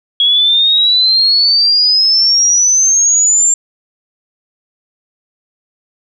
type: exponential sweep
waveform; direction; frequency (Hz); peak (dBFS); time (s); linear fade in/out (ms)
sine; up; 3316 to 7390; -7; 0.2-3.54; 2
effects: 8-bit